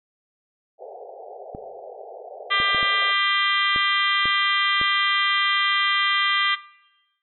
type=band-pass noise; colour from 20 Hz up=white; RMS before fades=-39 dBFS; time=0.78-3.15 s; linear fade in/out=50 ms; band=400 to 790 Hz; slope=96 dB/octave
type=clicks; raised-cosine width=2 ms; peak=-20 dBFS; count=7; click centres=1.549 / 2.601 / 2.747 / 2.829 / 3.761 / 4.256 / 4.814 s
type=harmonic tone; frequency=397.1 Hz; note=G4; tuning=22 cents sharp; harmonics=3 / 4 / 5 / 6 / 7 / 8 / 9 / 10; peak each=-22 / -30 / -22 / -30 / -32 / -24 / -32 / -38 dBFS; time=2.5-6.56 s; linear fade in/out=20 ms
effects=noise-tail reverb RT60 1.0 s tail -21 dB re dry